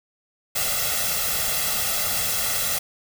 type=noise with comb filter; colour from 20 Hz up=white; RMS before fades=-24 dBFS; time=0.55-2.79 s; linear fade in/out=10 ms; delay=1.5 ms; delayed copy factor=+0.8; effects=none